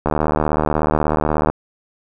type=click train; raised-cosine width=1 ms; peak=-3 dBFS; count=111; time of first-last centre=0.06-1.5 s; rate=76.4 Hz; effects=none